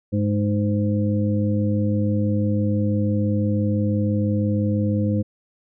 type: harmonic tone with a mistuned harmonic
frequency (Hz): 102.9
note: G#2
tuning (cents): -16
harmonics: 1 / 2 / 3 / 5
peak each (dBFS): -21 / -22 / -27 / -29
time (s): 0.12-5.23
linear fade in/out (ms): 20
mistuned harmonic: 2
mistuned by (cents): +26
effects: none